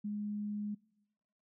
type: tone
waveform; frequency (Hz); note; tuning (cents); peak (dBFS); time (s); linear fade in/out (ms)
sine; 207.9; G#3; +2; -35; 0.04-0.75; 10
effects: noise-tail reverb RT60 1.0 s tail -24 dB re dry